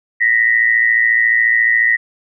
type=tone pair together; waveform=sine; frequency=1861.3 / 1975.5 Hz; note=A#6 / B6; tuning=-3 / 0 cents; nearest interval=minor second; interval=103 cents; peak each=-13 dBFS; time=0.2-1.97 s; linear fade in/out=20 ms; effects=none